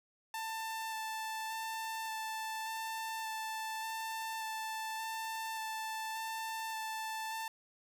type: tone with vibrato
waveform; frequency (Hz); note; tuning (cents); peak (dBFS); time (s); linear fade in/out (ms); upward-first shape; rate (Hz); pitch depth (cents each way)
sawtooth; 886; A5; +12; -34; 0.34-7.48; 2; square; 0.86; 9
effects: none